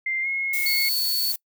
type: tone with pitch glide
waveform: sine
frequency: 2093 to 2164 Hz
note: C7 to C#7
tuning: 0 to -42 cents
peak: -23 dBFS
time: 0.06-0.89 s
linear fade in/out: 5 ms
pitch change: +58 cents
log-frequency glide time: 0.22-0.27 s
type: noise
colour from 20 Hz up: violet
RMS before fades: -28 dBFS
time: 0.53-1.36 s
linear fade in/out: 5 ms
type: tone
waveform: 45% pulse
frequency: 4435 Hz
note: C#8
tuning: in tune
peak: -22 dBFS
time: 0.66-1.32 s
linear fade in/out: 2 ms
effects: noise-tail reverb RT60 0.1 s tail -24 dB re dry